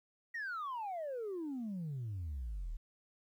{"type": "exponential sweep", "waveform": "sine", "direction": "down", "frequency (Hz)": [1924, 35.38], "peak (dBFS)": -36, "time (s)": [0.34, 2.77], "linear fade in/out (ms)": 10, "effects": ["tanh soft clip ceiling -36 dBFS", "12-bit"]}